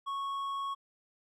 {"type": "tone with hard clipping", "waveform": "sine", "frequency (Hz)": 1104, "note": "C#6", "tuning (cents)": -7, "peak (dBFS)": -34, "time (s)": [0.06, 0.75], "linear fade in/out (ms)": 20, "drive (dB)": 5, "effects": ["MP3 96 kbps"]}